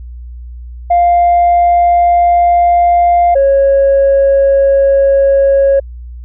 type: tone pair in turn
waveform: sine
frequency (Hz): 698.5 / 549.6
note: F5 / C#5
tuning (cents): 0 / -15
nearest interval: major third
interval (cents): 415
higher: first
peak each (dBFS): -4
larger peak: neither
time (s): 0.9-3.35 / 3.35-5.8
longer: neither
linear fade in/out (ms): 10
effects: tanh soft clip ceiling -3 dBFS + added 60 Hz sine -25 dBFS peak until 6.24 s